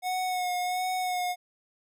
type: tone with vibrato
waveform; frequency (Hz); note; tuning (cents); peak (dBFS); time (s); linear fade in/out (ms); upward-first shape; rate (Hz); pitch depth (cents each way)
square; 730; F#5; -24; -28; 0.02-1.36; 50; sine; 1.4; 25
effects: none